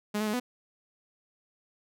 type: tone with pitch steps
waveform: sawtooth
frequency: 208.8 / 215 / 210.8 / 247.9 Hz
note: G#3 / A3 / G#3 / B3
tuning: +10 / -40 / +26 / +7 cents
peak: -24 dBFS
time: 0.14-0.4 s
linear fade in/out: 10 ms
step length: 65 ms
effects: none